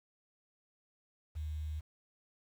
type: tone with quantisation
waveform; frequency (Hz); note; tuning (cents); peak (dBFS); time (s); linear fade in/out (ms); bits
sine; 76.8; D#2; -22; -36; 1.35-1.81; 20; 10
effects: none